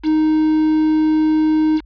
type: tone with quantisation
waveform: triangle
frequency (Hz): 311.1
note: D#4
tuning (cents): 0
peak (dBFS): -10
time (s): 0.03-1.81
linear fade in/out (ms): 50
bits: 5
effects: added 50 Hz sine -41 dBFS peak until 1.85 s + resampled to 11025 Hz